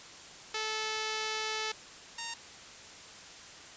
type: tone pair in turn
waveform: 5% pulse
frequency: 435.8 / 923.4 Hz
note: A4 / A#5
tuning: -17 / -17 cents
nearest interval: octave + minor second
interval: 1300 cents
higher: second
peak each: -21 / -24 dBFS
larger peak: first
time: 0.54-1.72 / 2.18-2.34 s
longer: first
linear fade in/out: 5 ms
effects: white hiss -49 dBFS RMS until 3.76 s + resampled to 16000 Hz